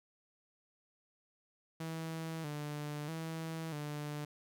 sawtooth tone with vibrato, 155 Hz, D#3, 6 cents flat, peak -35 dBFS, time 1.8-4.25 s, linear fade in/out 5 ms, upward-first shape square, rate 0.78 Hz, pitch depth 78 cents each way, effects none

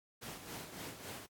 pink noise with tremolo, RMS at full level -45 dBFS, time 0.21-1.27 s, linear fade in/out 20 ms, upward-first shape sine, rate 3.6 Hz, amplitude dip 55%, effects high-pass 100 Hz 12 dB/octave + AAC 64 kbps

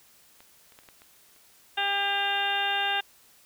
clicks, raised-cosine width 0.3 ms, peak -34 / -38 / -33 / -42 / -33 / -35 / -43 dBFS, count 7, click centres 0.405 / 0.722 / 0.789 / 0.835 / 0.888 / 1.019 / 1.363 s
harmonic tone, 400 Hz, G4, 35 cents sharp, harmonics 1 / 2 / 3 / 4 / 5 / 6 / 7 / 8 / 9, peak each -41 / -29 / -41 / -30 / -38 / -40 / -30 / -39 / -34 dBFS, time 1.77-3.01 s, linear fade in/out 10 ms
effects white hiss -58 dBFS RMS until 3.45 s

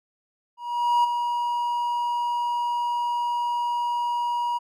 triangle tone with ADSR envelope, 958 Hz, A#5, 47 cents sharp, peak -14 dBFS, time 0.57-4.59 s, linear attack 470 ms, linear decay 12 ms, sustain -7 dB, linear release 22 ms, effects none

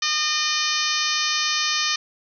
harmonic tone, 609 Hz, D#5, 37 cents flat, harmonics 2 / 3 / 4 / 5 / 6 / 7 / 8 / 9 / 10, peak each -29 / -29 / -29 / -29 / -29 / -29 / -29 / -29 / -29 dBFS, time 0.02-1.96 s, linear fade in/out 5 ms, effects none

